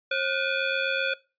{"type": "ring-modulated tone", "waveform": "20% pulse", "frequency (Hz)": 987.8, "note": "B5", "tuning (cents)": 0, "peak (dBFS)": -16, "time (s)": [0.11, 1.14], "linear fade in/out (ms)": 5, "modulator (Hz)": 450, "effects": ["noise-tail reverb RT60 0.3 s tail -22 dB re dry", "resampled to 11025 Hz"]}